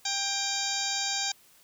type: harmonic tone with a mistuned harmonic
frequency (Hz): 793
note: G5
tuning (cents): +20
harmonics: 1 / 2 / 3 / 4 / 5 / 6 / 7 / 8 / 9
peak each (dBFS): -37 / -39 / -39 / -39 / -35 / -34 / -37 / -37 / -35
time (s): 0.05-1.32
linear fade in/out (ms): 5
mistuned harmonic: 5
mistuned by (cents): -77
effects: white hiss -59 dBFS RMS until 1.63 s